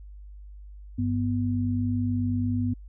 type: tone pair together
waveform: sine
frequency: 99.24 / 246.9 Hz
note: G2 / B3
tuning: +22 / 0 cents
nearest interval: octave + major third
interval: 1578 cents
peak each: -26 dBFS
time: 0.98-2.74 s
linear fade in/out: 10 ms
effects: added 50 Hz sine -41 dBFS peak until 2.88 s